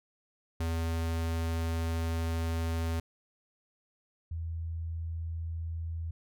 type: tone pair in turn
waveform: square / sine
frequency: 82.4 / 82.4 Hz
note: E2 / E2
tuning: 0 / 0 cents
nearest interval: unison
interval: 0 cents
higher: neither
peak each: -30 / -33 dBFS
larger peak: first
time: 0.6-3 / 4.31-6.11 s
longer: first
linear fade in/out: 5 ms
effects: none